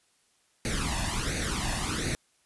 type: noise with flanger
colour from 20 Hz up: pink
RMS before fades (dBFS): -30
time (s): 0.65-2.15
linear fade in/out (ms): 0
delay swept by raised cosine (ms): 0.47 to 1.14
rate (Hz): 1.4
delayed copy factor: +0.75
effects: white hiss -68 dBFS RMS until 2.45 s + resampled to 24000 Hz